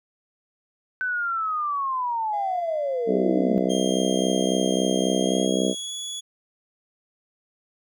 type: linear sweep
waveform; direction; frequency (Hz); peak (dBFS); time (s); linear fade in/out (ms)
sine; down; 1524 to 191.5; -23; 1.01-3.58; 0
type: tone with tremolo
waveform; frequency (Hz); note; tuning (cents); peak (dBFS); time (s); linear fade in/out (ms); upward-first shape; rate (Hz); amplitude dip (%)
triangle; 680; F5; -46; -31; 2.32-5.47; 20; sine; 1.1; 25
type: harmonic tone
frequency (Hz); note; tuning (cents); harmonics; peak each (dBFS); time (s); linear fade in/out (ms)
63.7; C2; -46; 3 / 4 / 5 / 6 / 7 / 8 / 9 / 10; -26 / -27 / -28 / -29 / -29 / -30 / -31 / -31; 3.06-5.75; 50
type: tone with pitch glide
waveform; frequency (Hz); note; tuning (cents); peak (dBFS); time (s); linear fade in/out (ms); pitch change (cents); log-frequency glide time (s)
25% pulse; 3209 to 3386; G7 to G#7; +40 to +33; -26; 3.69-6.21; 20; +93; 5.19-5.92
effects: none